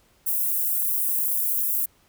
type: high-pass noise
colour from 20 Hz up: white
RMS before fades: -24 dBFS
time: 0.26-1.86 s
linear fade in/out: 10 ms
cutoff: 11000 Hz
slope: 24 dB/octave
effects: pink hiss -61 dBFS RMS until 2.08 s

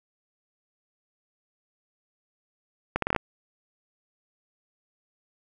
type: accelerating click train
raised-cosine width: 0.5 ms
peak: -9 dBFS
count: 7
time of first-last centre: 2.96-3.163 s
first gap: 63 ms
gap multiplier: 0.74
effects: none

